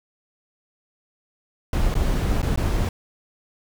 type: noise with dropouts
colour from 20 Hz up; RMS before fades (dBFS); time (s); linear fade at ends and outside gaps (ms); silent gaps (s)
brown; -21; 1.73-2.89; 2; 1.942-1.952 / 2.418-2.428 / 2.56-2.574
effects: none